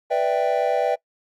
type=chord; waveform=triangle; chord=E minor seventh; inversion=second; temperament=equal with one note detuned; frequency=493.9 / 590 / 659.3 / 784 Hz; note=B4 / D5 / E5 / G5; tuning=0 / +8 / 0 / 0 cents; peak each=-22 dBFS; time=0.1-0.96 s; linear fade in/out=20 ms; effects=noise-tail reverb RT60 0.1 s tail -23 dB re dry + Opus 48 kbps